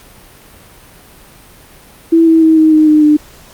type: tone with pitch steps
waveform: sine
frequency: 329.6 / 324.5 / 319.5 / 314.5 / 309.7 / 304.9 / 300.2 Hz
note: E4 / E4 / D#4 / D#4 / D#4 / D#4 / D4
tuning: 0 / -27 / +46 / +19 / -8 / -35 / +38 cents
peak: -4 dBFS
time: 2.12-3.17 s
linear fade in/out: 10 ms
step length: 150 ms
effects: pink hiss -40 dBFS RMS until 3.53 s + Opus 48 kbps